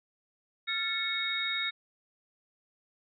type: tone cluster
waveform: sine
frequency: 1378 / 1758 / 2203 / 3748 Hz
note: F6 / A6 / C#7 / A#7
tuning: -24 / -2 / -11 / +9 cents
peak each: -39 / -38 / -34 / -32 dBFS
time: 0.67-1.71 s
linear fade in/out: 20 ms
effects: none